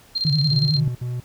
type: tone with tremolo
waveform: sine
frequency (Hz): 4186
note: C8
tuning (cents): 0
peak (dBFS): -19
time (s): 0.15-0.8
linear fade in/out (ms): 10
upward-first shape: square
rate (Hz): 17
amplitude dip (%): 65
type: tone with vibrato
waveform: sine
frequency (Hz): 146.83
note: D3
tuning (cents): 0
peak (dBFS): -17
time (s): 0.25-0.88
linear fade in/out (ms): 2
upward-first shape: sine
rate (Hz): 11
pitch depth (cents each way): 130
type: tone bursts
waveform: triangle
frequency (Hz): 123.1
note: B2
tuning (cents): -5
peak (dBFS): -22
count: 3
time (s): 0.51-1.202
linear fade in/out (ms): 5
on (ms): 190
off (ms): 61
effects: pink hiss -51 dBFS RMS until 1.24 s